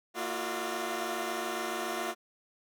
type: tone cluster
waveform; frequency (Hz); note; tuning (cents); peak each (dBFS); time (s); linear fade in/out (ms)
15% pulse; 229.7 / 339.4 / 366.6 / 603 / 690; A#3 / F4 / F#4 / D5 / F5; -25 / -49 / -16 / +46 / -21; -35 / -32 / -30 / -34 / -36; 0.14-2.15; 50
effects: none